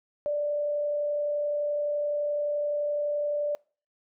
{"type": "tone with frequency modulation", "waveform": "sine", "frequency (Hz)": 587.3, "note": "D5", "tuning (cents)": 0, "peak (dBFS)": -25, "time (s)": [0.26, 3.55], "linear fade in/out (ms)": 0, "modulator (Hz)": 31.7, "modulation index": 0.2, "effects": ["noise-tail reverb RT60 0.4 s tail -26 dB re dry"]}